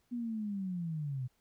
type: linear sweep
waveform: sine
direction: down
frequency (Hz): 245.6 to 123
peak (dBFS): -34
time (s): 0.11-1.28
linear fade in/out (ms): 20
effects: pink hiss -75 dBFS RMS until 1.4 s